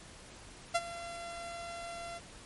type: tone with ADSR envelope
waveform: sawtooth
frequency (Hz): 684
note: F5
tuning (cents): -36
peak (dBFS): -21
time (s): 0.74-2.2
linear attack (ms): 15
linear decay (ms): 40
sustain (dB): -16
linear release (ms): 32
effects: pink hiss -52 dBFS RMS until 2.45 s + MP3 48 kbps